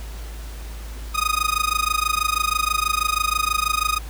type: tone with amplitude modulation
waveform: sawtooth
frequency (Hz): 1244.5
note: D#6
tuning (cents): 0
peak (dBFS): -12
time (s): 1.14-3.99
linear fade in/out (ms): 20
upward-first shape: sine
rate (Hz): 26.2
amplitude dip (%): 95
effects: added 54 Hz sine -31 dBFS peak until 4.09 s + pink hiss -42 dBFS RMS until 4.09 s